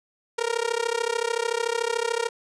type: tone with amplitude modulation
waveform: sawtooth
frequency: 466.2 Hz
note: A#4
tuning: in tune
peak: -16 dBFS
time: 0.38-2.29 s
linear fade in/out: 10 ms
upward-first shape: sine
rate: 33.6 Hz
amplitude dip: 95%
effects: resampled to 22050 Hz